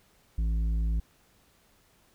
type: tone with tanh clipping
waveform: sine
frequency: 55 Hz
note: A1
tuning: in tune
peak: -26 dBFS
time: 0.38-1 s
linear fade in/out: 5 ms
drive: 8 dB
effects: pink hiss -64 dBFS RMS until 2.14 s